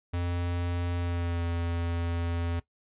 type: tone with pitch glide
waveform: square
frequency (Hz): 87.31 to 85.22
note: F2 to F2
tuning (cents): 0 to -42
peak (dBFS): -29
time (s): 0.13-2.6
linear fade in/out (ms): 10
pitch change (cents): -42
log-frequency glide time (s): 0.97-1.44
effects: noise-tail reverb RT60 0.1 s tail -17 dB re dry + resampled to 8000 Hz